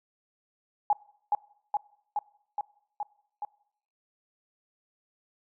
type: tone with echo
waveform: sine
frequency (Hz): 830.6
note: G#5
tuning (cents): 0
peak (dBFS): -19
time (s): 0.9-0.93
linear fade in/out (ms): 2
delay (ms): 420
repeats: 6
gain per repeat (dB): -2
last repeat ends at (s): 3.45
effects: noise-tail reverb RT60 0.7 s tail -23 dB re dry